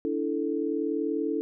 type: chord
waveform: sine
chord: D suspended second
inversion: none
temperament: equal with one note detuned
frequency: 289.3 / 329.6 / 440 Hz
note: D4 / E4 / A4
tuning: -26 / 0 / 0 cents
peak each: -30 dBFS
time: 0.05-1.41 s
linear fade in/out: 0 ms
effects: none